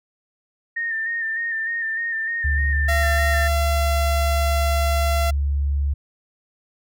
sine tone with vibrato, 1820 Hz, A#6, 42 cents flat, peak -22 dBFS, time 0.76-3.48 s, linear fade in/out 10 ms, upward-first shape square, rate 3.3 Hz, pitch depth 30 cents each way
sine tone with pitch glide, 72 to 70.76 Hz, D2 to C#2, -34 to +36 cents, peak -18 dBFS, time 2.44-5.94 s, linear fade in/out 10 ms, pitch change -30 cents, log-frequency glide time 3.64-3.91 s
sawtooth tone, 680 Hz, F5, 46 cents flat, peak -18 dBFS, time 2.88-5.31 s, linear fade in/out 10 ms
effects none

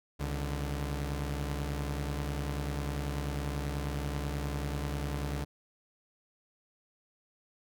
sawtooth tone pair together, 68.32 / 146.83 Hz, C#2 / D3, -25 / 0 cents, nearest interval octave + minor second, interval 1325 cents, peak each -30 / -33 dBFS, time 0.19-5.45 s, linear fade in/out 20 ms, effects none

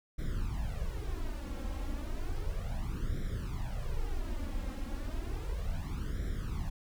brown noise with flanger, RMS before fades -35 dBFS, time 0.18-6.7 s, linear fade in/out 10 ms, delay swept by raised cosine 0.54 to 3.74 ms, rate 0.33 Hz, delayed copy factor +0.95, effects none

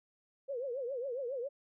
sine tone with vibrato, 513 Hz, C5, 34 cents flat, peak -35 dBFS, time 0.48-1.49 s, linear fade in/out 20 ms, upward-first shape triangle, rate 7.3 Hz, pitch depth 200 cents each way, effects none

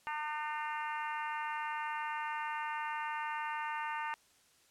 harmonic tone with a mistuned harmonic, 302.2 Hz, D4, 50 cents sharp, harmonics 3 / 4 / 5 / 6 / 7 / 8 / 9, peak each -38 / -43 / -45 / -44 / -48 / -52 / -49 dBFS, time 0.07-4.14 s, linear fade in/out 0 ms, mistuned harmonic 9, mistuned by +30 cents, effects white hiss -67 dBFS RMS until 4.7 s + low-pass 10000 Hz 12 dB/octave

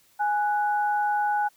sine tone pair together, 831.2 / 1481 Hz, G#5 / F#6, +1 / +1 cents, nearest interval minor seventh, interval 1000 cents, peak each -22 / -30 dBFS, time 0.19-1.49 s, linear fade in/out 20 ms, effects white hiss -61 dBFS RMS until 1.56 s

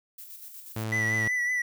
violet noise with tremolo, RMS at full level -43 dBFS, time 0.18-0.84 s, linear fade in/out 5 ms, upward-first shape square, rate 8.3 Hz, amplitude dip 40%
sawtooth tone, 110 Hz, A2, in tune, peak -26 dBFS, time 0.76-1.28 s, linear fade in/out 5 ms
triangle tone with vibrato, 1969 Hz, B6, 6 cents flat, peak -23 dBFS, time 0.92-1.62 s, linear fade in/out 5 ms, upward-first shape triangle, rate 5.4 Hz, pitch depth 41 cents each way
effects none

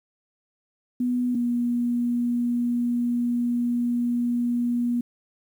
sine tone pair in turn, 246.7 / 240.5 Hz, B3 / B3, -2 / -46 cents, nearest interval unison, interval 44 cents, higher first, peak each -21 dBFS, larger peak neither, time 1-1.35 / 1.35-5.01 s, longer second, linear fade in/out 5 ms, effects 9-bit

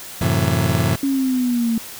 35% pulse chord, F# half-diminished seventh, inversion none, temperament just, 92.5 / 111 / 133.2 / 166.5 Hz, F#2 / A2 / C3 / E3, 0 / +16 / +31 / +18 cents, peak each -20 dBFS, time 0.21-0.96 s, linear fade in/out 5 ms
sine linear sweep, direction down, 277.5 to 224.6 Hz, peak -16 dBFS, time 1.03-1.78 s, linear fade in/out 2 ms
effects white hiss -35 dBFS RMS until 1.99 s

